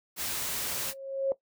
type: noise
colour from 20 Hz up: white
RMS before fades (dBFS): -33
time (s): 0.16-0.94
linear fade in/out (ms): 50
type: tone with exponential growth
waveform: sine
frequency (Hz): 542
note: C#5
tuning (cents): -39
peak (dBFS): -21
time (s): 0.58-1.32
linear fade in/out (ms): 1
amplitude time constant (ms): 160
effects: noise-tail reverb RT60 0.1 s tail -17 dB re dry